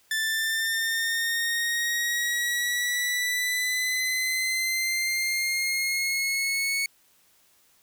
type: linear sweep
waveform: sawtooth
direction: up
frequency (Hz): 1760 to 2217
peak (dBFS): -21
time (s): 0.11-6.86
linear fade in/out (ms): 2
effects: white hiss -62 dBFS RMS until 7.82 s